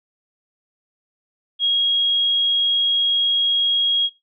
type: tone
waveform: sine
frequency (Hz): 3286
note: G#7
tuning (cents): -19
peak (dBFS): -15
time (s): 1.59-4.1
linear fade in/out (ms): 50
effects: noise-tail reverb RT60 0.2 s tail -18 dB re dry